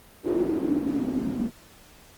blue noise with low-pass filter sweep, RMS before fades -26 dBFS, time 0.23-1.51 s, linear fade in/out 50 ms, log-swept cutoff 360 to 230 Hz, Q 9, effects pink hiss -52 dBFS RMS until 2.17 s + Opus 32 kbps

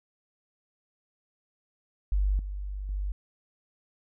sine tone with level steps, 49 Hz, G1, in tune, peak -22 / -32 / -28 dBFS, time 2.12-3.12 s, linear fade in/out 0 ms, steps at 2.39 / 2.89 s, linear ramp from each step 2 ms, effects none

